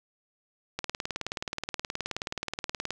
click train, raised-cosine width 0.2 ms, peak -14 dBFS, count 41, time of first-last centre 0.79-2.906 s, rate 18.9 Hz, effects none

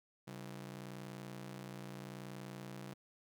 sawtooth ring-modulated tone, 163 Hz, E3, 19 cents flat, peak -39 dBFS, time 0.27-2.94 s, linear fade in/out 10 ms, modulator 30.4 Hz, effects none

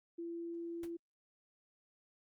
sine tone, 338.1 Hz, E4, 44 cents sharp, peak -40 dBFS, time 0.18-0.97 s, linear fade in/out 10 ms
pink noise with exponential decay, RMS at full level -46 dBFS, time 0.83-0.91 s, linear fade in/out 5 ms, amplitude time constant 17 ms
effects Opus 48 kbps

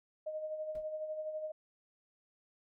sine tone with tremolo, 620 Hz, D#5, 6 cents flat, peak -35 dBFS, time 0.26-1.52 s, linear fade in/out 10 ms, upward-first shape sine, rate 12 Hz, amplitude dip 50%
brown noise with exponential decay, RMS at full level -46 dBFS, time 0.75-0.88 s, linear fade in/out 1 ms, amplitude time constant 27 ms
effects none

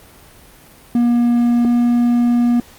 triangle tone pair in turn, 238.8 / 239.9 Hz, A#3 / A#3, +42 / +50 cents, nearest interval unison, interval 8 cents, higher second, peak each -9 dBFS, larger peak neither, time 0.95-1.65 / 1.65-2.6 s, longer second, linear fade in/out 2 ms, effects pink hiss -44 dBFS RMS until 2.78 s + Opus 32 kbps

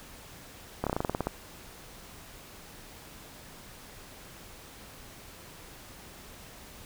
slowing click train, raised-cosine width 1 ms, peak -14 dBFS, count 11, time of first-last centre 0.84-1.27 s, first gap 27 ms, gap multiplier 1.1, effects pink hiss -49 dBFS RMS until 6.85 s

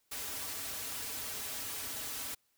white noise with comb filter, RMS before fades -40 dBFS, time 0.11-2.35 s, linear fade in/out 10 ms, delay 5.6 ms, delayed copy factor -0.95, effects white hiss -75 dBFS RMS until 2.57 s

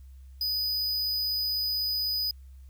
square tone, 4978 Hz, D#8, in tune, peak -27 dBFS, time 0.41-2.31 s, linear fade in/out 2 ms, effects added 66 Hz sine -45 dBFS peak until 2.69 s + white hiss -70 dBFS RMS until 2.69 s

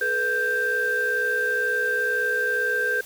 sine tone cluster, 427.1 / 489.2 / 1573 Hz, G#4 / B4 / G6, +48 / -16 / +6 cents, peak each -29 / -28 / -21 dBFS, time 0.01-3.01 s, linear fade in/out 5 ms, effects tanh soft clip ceiling -15 dBFS + white hiss -44 dBFS RMS until 3.05 s

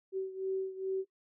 sine beating tone pair, 380.9 / 383.3 Hz, G4 / G4, -50 / -39 cents, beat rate 2.4 Hz, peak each -34 / -38 dBFS, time 0.12-1.05 s, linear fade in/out 50 ms, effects noise-tail reverb RT60 0.1 s tail -17 dB re dry

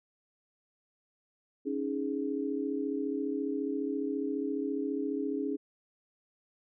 sine chord, C# suspended second, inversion none, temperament just, 277.2 / 311.8 / 415.8 Hz, C#4 / D#4 / G#4, 0 / +4 / +2 cents, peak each -33 / -36 / -35 dBFS, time 1.65-5.57 s, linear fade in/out 20 ms, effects none

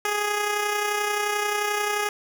10% pulse tone with amplitude modulation, 415.3 Hz, G#4, in tune, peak -13 dBFS, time 0.05-2.09 s, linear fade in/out 2 ms, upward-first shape sine, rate 31.4 Hz, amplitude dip 40%, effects none

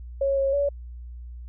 sine tone with pitch steps, 550 / 545 / 568 Hz, C#5 / C#5 / C#5, -14 / -29 / +42 cents, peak -20 dBFS, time 0.21-0.69 s, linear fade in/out 5 ms, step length 160 ms, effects added 60 Hz sine -36 dBFS peak until 1.48 s

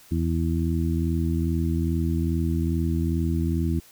harmonic tone, 82.41 Hz, E2, in tune, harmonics 1 / 2 / 3 / 4, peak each -24 / -27 / -29 / -30 dBFS, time 0.11-3.8 s, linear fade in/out 10 ms, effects white hiss -52 dBFS RMS until 3.91 s

